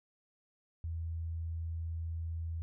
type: tone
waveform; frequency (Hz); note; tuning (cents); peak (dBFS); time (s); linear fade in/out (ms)
sine; 82.41; E2; 0; -35; 0.84-2.62; 0
effects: none